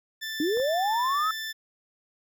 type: tone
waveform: 20% pulse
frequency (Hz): 1766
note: A6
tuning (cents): +6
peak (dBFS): -27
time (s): 0.21-1.53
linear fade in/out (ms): 20
type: linear sweep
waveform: sine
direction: up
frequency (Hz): 282.2 to 1318.5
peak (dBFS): -23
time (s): 0.4-1.31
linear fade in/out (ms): 2
type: clicks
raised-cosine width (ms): 1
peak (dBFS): -29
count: 2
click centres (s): 0.572 / 0.6
effects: none

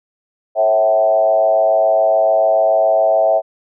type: tone with frequency modulation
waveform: sine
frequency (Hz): 653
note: E5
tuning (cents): -17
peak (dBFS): -10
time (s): 0.55-3.42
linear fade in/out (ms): 50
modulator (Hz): 107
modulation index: 0.94
effects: none

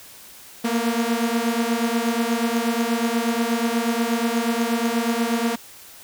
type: beating tone pair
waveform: sawtooth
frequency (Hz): 228.5 / 236.8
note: A#3 / A#3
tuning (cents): -34 / +27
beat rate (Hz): 8.3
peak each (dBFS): -19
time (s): 0.64-5.56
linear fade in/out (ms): 10
effects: white hiss -44 dBFS RMS until 6.03 s

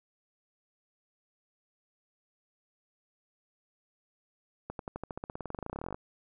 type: accelerating click train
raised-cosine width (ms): 1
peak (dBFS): -23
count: 28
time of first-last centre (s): 4.7-5.945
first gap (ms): 92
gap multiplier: 0.94
effects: none

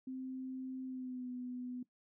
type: tone with pitch glide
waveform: sine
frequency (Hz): 260 to 249.1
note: C4 to B3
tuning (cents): -11 to +15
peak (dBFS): -40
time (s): 0.07-1.83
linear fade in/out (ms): 5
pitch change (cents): -74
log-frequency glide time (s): 0.85-1.3
effects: noise-tail reverb RT60 0.1 s tail -17 dB re dry

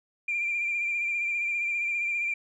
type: tone with vibrato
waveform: sine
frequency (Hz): 2379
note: D7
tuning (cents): +22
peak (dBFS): -25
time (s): 0.28-2.34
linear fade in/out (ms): 5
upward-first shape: sine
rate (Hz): 15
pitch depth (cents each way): 32
effects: tanh soft clip ceiling -21 dBFS

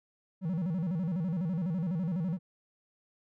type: tone with vibrato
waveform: triangle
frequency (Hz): 173.4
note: F3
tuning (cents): -12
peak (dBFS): -27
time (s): 0.41-2.39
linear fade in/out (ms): 50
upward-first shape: square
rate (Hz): 12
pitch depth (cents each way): 150
effects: none

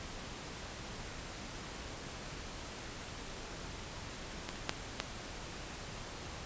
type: clicks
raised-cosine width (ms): 0.2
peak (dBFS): -20 / -30 / -13 / -15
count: 4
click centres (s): 4.49 / 4.557 / 4.694 / 5.001
effects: pink hiss -45 dBFS RMS until 6.45 s + resampled to 16000 Hz

